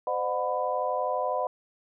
sine tone cluster, 514 / 606 / 730 / 996 Hz, C5 / D#5 / F#5 / B5, -31 / -46 / -24 / +14 cents, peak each -31 dBFS, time 0.07-1.47 s, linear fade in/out 2 ms, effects none

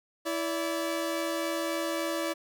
sawtooth tone pair together, 329.9 / 576.4 Hz, E4 / D5, +1 / -33 cents, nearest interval minor seventh, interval 966 cents, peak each -28 dBFS, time 0.25-2.34 s, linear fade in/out 20 ms, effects none

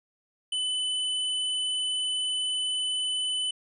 square tone, 3008 Hz, F#7, 28 cents sharp, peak -27 dBFS, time 0.52-3.51 s, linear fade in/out 5 ms, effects resampled to 24000 Hz

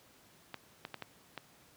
clicks, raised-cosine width 0.3 ms, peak -24 dBFS, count 5, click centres 0.543 / 0.851 / 0.943 / 1.023 / 1.377 s, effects pink hiss -62 dBFS RMS until 1.76 s + high-pass 100 Hz 12 dB/octave

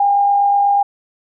sine tone with amplitude modulation, 806 Hz, G5, 48 cents sharp, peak -9 dBFS, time 0-0.83 s, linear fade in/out 5 ms, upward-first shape sine, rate 48.2 Hz, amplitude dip 30%, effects none

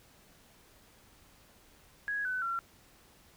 sine tone with pitch steps, 1661.2 / 1505.8 / 1365 Hz, G#6 / F#6 / F6, 0 / +30 / -40 cents, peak -31 dBFS, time 2.08-2.59 s, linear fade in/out 0 ms, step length 170 ms, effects pink hiss -61 dBFS RMS until 3.36 s

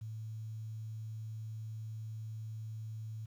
sine tone with quantisation, 110 Hz, A2, in tune, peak -40 dBFS, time 0.01-3.26 s, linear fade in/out 10 ms, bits 11, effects none

